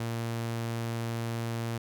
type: tone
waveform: sawtooth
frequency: 115.7 Hz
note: A#2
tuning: 13 cents flat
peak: -27 dBFS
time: 0-1.78 s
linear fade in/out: 5 ms
effects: none